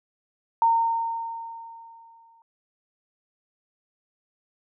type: tone with exponential decay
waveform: sine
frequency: 917 Hz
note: A#5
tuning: 29 cents flat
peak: -15 dBFS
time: 0.62-2.42 s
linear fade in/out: 1 ms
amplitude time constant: 390 ms
effects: none